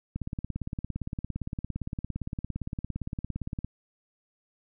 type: click train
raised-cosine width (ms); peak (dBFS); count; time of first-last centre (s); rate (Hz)
5; -20; 62; 0.16-3.646; 17.5
effects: none